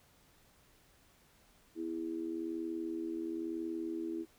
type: tone with amplitude modulation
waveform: sine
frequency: 329.6 Hz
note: E4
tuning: in tune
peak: -32 dBFS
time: 1.75-4.26 s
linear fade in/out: 50 ms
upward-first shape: sine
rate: 81 Hz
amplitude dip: 80%
effects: pink hiss -66 dBFS RMS until 4.38 s